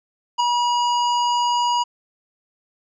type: tone with ADSR envelope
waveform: square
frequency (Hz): 964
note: B5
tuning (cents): -42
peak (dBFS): -14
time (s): 0.38-1.84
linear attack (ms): 22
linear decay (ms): 3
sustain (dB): -4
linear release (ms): 17
effects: resampled to 16000 Hz